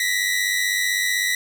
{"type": "tone pair together", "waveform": "sawtooth", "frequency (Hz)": [1904.1, 2000], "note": ["A#6", "B6"], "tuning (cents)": [36, 21], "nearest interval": "minor second", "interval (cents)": 85, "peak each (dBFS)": -19, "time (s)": [0, 1.35], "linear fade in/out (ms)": 2, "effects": []}